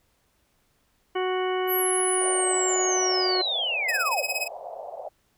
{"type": "harmonic tone", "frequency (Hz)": 370, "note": "F#4", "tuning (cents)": 0, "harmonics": [1, 2, 3, 4, 5, 6, 8], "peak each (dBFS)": [-25, -31, -33, -38, -40, -38, -38], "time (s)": [1.15, 3.42], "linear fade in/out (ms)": 10}
{"type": "linear sweep", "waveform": "sine", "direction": "down", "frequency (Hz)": [11910, 415.6], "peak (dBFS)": -24, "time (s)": [1.67, 4.24], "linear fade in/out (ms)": 50}
{"type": "band-pass noise", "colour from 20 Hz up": "white", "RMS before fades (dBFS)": -37, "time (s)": [2.21, 5.09], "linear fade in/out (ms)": 10, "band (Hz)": [540, 760], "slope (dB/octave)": 48}
{"type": "tone with tremolo", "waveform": "sawtooth", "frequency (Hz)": 2541, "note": "D#7", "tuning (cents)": 36, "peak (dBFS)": -20, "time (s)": [3.88, 4.48], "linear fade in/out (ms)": 10, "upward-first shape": "sine", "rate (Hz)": 17, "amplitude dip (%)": 85}
{"effects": ["pink hiss -68 dBFS RMS until 5.37 s"]}